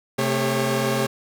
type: tone cluster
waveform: sawtooth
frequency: 130.8 / 222 / 399.5 / 548 Hz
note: C3 / A3 / G4 / C#5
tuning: 0 / +16 / +33 / -20 cents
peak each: -22 dBFS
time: 0.18-1.07 s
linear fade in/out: 10 ms
effects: none